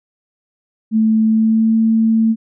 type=tone with pitch glide; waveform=sine; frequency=220 to 223.6 Hz; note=A3 to A3; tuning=0 to +28 cents; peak=-10 dBFS; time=0.91-2.36 s; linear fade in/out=50 ms; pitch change=+28 cents; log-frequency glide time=1.25-1.76 s; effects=none